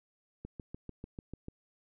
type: click train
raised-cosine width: 3 ms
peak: -29 dBFS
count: 8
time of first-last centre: 0.45-1.484 s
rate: 6.77 Hz
effects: none